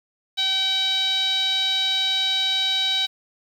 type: tone with low-pass filter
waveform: 5% pulse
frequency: 767 Hz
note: G5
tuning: 38 cents flat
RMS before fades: -22 dBFS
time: 0.37-3.07 s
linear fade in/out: 20 ms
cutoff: 3700 Hz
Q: 7.7
effects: 8-bit